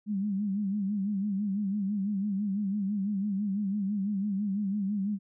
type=tone with vibrato; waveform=sine; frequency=200.9 Hz; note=G3; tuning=43 cents sharp; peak=-27 dBFS; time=0.06-5.19 s; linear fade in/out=50 ms; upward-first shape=sine; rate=6 Hz; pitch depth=92 cents each way; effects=none